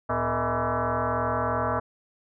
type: tone with frequency modulation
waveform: sine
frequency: 250 Hz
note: B3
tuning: 21 cents sharp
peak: -23 dBFS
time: 0.09-1.8 s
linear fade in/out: 10 ms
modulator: 181 Hz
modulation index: 6.5
effects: none